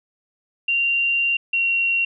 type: tone pair in turn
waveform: sine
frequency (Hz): 2769 / 2745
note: F7 / F7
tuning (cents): -15 / -31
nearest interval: unison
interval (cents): 16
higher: first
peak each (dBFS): -17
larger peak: neither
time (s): 0.68-1.37 / 1.53-2.05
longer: first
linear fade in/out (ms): 5
effects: none